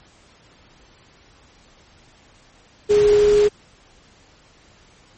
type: tone in noise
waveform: sine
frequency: 415.3 Hz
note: G#4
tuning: in tune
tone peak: -11 dBFS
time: 2.89-3.49 s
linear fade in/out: 20 ms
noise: pink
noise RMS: -29 dBFS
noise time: 2.89-3.49 s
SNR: +15 dB
effects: pink hiss -52 dBFS RMS until 5.17 s + MP3 32 kbps